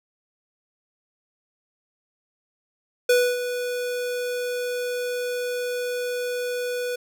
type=tone with ADSR envelope; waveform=square; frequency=492.1 Hz; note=B4; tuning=6 cents flat; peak=-15 dBFS; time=3.09-6.96 s; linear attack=6 ms; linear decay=270 ms; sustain=-11 dB; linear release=8 ms; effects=none